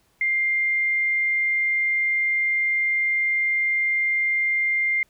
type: tone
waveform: sine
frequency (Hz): 2100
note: C7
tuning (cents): +6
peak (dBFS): -19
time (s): 0.21-5.03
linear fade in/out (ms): 2
effects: pink hiss -64 dBFS RMS until 5.09 s